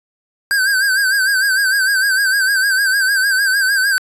square tone with vibrato, 1575 Hz, G6, 8 cents sharp, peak -13 dBFS, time 0.51-3.98 s, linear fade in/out 0 ms, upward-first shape sine, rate 6.6 Hz, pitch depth 78 cents each way, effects resampled to 32000 Hz

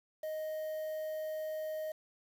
triangle tone with quantisation, 623 Hz, D#5, 2 cents sharp, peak -34 dBFS, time 0.23-1.92 s, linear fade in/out 5 ms, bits 9, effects none

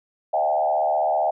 sine tone with frequency modulation, 710 Hz, F5, 28 cents sharp, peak -18 dBFS, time 0.33-1.31 s, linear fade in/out 10 ms, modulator 75.5 Hz, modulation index 1.5, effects none

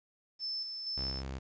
sine tone with tremolo, 5274 Hz, E8, in tune, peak -34 dBFS, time 0.39-1.23 s, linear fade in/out 50 ms, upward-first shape square, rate 2.1 Hz, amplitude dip 40%
sawtooth tone, 66.5 Hz, C2, 29 cents sharp, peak -34 dBFS, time 0.97-1.39 s, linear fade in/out 10 ms
effects resampled to 16000 Hz + 11-bit

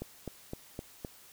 click train, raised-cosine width 2 ms, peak -24 dBFS, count 5, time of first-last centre 0.02-1.048 s, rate 3.89 Hz, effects white hiss -56 dBFS RMS until 1.32 s

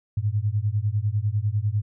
sine beating tone pair, 100 / 110 Hz, G2 / A2, +35 / 0 cents, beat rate 10 Hz, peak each -24 dBFS, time 0.17-1.82 s, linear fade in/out 5 ms, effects none

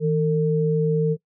sine tone pair together, 159.7 / 451.7 Hz, D#3 / A4, +45 / +45 cents, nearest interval octave + tritone, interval 1800 cents, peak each -20 dBFS, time 0-1.17 s, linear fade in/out 50 ms, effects noise-tail reverb RT60 0.1 s tail -21 dB re dry

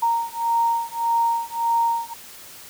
sine beating tone pair, 927 / 928.7 Hz, A#5 / A#5, -10 / -7 cents, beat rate 1.7 Hz, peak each -22 dBFS, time 0.02-2.14 s, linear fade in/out 10 ms, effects white hiss -42 dBFS RMS until 2.69 s

